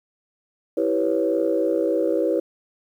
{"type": "chord", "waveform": "sine", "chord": "C# half-diminished seventh", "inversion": "first", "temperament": "equal with one note detuned", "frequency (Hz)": [328.5, 392, 493.9, 554.4], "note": ["E4", "G4", "B4", "C#5"], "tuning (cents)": [-6, 0, 0, 0], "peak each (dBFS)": [-23, -25, -23, -24], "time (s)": [0.77, 2.4], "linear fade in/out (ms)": 5, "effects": ["tanh soft clip ceiling -9 dBFS", "9-bit"]}